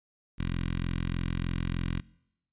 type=tone with notch filter; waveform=10% pulse; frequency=43.29 Hz; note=F1; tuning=14 cents flat; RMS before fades=-31 dBFS; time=0.38-2.01 s; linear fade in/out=20 ms; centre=660 Hz; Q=0.51; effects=noise-tail reverb RT60 0.8 s tail -23 dB re dry + resampled to 8000 Hz